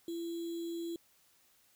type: tone with sample-and-hold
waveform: sine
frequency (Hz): 336.8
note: E4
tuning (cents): +37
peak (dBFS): -36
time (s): 0.08-0.96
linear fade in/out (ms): 2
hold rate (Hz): 3675
effects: white hiss -68 dBFS RMS until 1.75 s